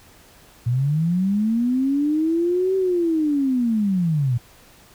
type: linear two-way sweep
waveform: sine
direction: up then down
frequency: 115.4 to 384.8 to 115.5 Hz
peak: -17 dBFS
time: 0.66-4.38 s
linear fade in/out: 10 ms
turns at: 2.76 s
effects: pink hiss -50 dBFS RMS until 4.94 s